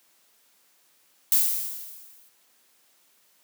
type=noise with exponential decay; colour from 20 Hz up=violet; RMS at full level=-18 dBFS; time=1.32-2.29 s; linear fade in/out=0 ms; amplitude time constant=210 ms; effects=white hiss -63 dBFS RMS until 3.43 s + high-pass 200 Hz 12 dB/octave